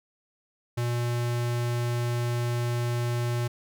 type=tone; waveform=square; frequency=120 Hz; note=B2; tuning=49 cents flat; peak=-26 dBFS; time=0.77-3.48 s; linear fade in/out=10 ms; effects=none